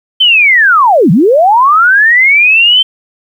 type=linear two-way sweep; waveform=sine; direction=down then up; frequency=3121 to 143.2 to 3121 Hz; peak=-3 dBFS; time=0.2-2.83 s; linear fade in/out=10 ms; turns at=1.11 s; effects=7-bit